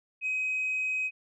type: tone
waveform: sine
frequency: 2527 Hz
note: D#7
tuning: 26 cents sharp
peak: -26 dBFS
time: 0.21-1.11 s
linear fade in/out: 50 ms
effects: tanh soft clip ceiling -24 dBFS